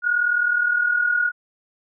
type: tone pair together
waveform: sine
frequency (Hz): 1440.4 / 1480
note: F#6 / F#6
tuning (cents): -47 / 0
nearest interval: unison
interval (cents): 47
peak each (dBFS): -18 / -24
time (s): 0.02-1.32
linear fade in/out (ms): 50
effects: none